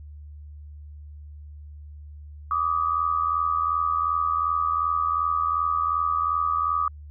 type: tone pair together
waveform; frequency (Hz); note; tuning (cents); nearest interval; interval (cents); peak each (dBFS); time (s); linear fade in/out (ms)
sine; 1161.8 / 1244.5; D6 / D#6; -19 / 0; minor second; 119; -24 / -24; 2.51-6.88; 2
effects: added 74 Hz sine -39 dBFS peak until 7.1 s